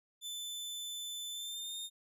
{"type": "tone with pitch glide", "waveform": "sawtooth", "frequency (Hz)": [3520, 3655], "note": ["A7", "A#7"], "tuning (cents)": [0, -35], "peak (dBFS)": -37, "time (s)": [0.21, 1.9], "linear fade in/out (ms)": 50, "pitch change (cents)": 65, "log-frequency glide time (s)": [1.31, 1.77], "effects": []}